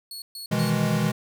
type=tone bursts; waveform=sawtooth; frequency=4364 Hz; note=C#8; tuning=28 cents flat; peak=-32 dBFS; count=3; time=0.11-0.7 s; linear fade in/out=2 ms; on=110 ms; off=130 ms
type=chord; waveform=square; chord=E major seventh; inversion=second; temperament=equal with one note detuned; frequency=125.19 / 155.56 / 164.81 / 207.7 Hz; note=B2 / D#3 / E3 / G#3; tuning=+24 / 0 / 0 / 0 cents; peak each=-28 / -29 / -27 / -26 dBFS; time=0.51-1.12 s; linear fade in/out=10 ms
effects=none